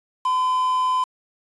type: tone with quantisation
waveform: triangle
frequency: 1017 Hz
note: C6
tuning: 50 cents flat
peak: -16 dBFS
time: 0.25-1.04 s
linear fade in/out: 5 ms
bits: 6
effects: resampled to 22050 Hz